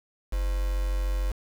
sine tone with quantisation, 46.85 Hz, F#1, 22 cents sharp, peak -24 dBFS, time 0.32-1.32 s, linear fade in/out 10 ms, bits 6, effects none

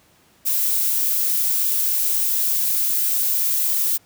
violet noise, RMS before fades -20 dBFS, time 0.45-3.98 s, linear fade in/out 20 ms, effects pink hiss -56 dBFS RMS until 4.05 s + high-pass 80 Hz 12 dB/octave

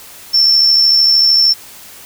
sine tone with amplitude modulation, 5390 Hz, E8, 38 cents sharp, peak -5 dBFS, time 0.33-1.54 s, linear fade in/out 20 ms, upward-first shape sine, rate 73.2 Hz, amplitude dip 40%, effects white hiss -36 dBFS RMS until 2.05 s

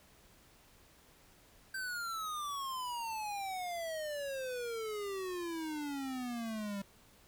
square exponential sweep, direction down, 1568 to 196 Hz, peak -38 dBFS, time 1.74-6.82 s, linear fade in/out 5 ms, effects pink hiss -63 dBFS RMS until 7.27 s

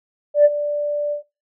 sine tone with ADSR envelope, 587.3 Hz, D5, in tune, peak -5 dBFS, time 0.34-1.23 s, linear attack 110 ms, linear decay 37 ms, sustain -14 dB, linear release 110 ms, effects noise-tail reverb RT60 0.3 s tail -23 dB re dry + tanh soft clip ceiling -3 dBFS

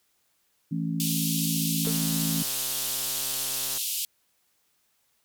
harmonic tone, 55 Hz, A1, in tune, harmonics 3 / 4 / 5, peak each -28 / -33 / -32 dBFS, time 0.71-2.43 s, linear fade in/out 10 ms
white band-pass noise, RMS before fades -30 dBFS, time 1-4.05 s, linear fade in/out 0 ms, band 2700 to 16000 Hz, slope 48 dB/octave
click train, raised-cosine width 0.5 ms, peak -28 dBFS, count 257, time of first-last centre 1.85-3.775 s, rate 133 Hz
triangle tone with exponential decay, 448.9 Hz, A4, 35 cents sharp, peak -25 dBFS, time 1.87-1.98 s, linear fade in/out 0 ms, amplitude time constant 23 ms
effects white hiss -70 dBFS RMS until 5.24 s

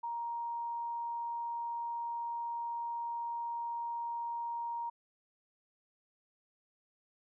sine tone, 938 Hz, A#5, 11 cents sharp, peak -35 dBFS, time 0.03-4.9 s, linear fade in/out 10 ms, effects none

